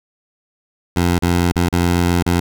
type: tone with dropouts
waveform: 15% pulse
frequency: 87.31 Hz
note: F2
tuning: in tune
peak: -7 dBFS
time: 0.96-2.4 s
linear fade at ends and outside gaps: 5 ms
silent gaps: 1.19-1.223 / 1.521-1.557 / 1.688-1.726 / 2.226-2.263 s
effects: none